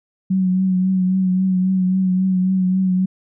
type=tone with vibrato; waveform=sine; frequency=186.4 Hz; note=F#3; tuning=13 cents sharp; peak=-14 dBFS; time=0.3-3.06 s; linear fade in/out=10 ms; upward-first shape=triangle; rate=3.7 Hz; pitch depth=37 cents each way; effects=none